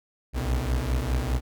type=beating tone pair; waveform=35% pulse; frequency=60 / 64.9 Hz; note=B1 / C2; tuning=-49 / -13 cents; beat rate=4.9 Hz; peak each=-25 dBFS; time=0.33-1.41 s; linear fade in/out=50 ms; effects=none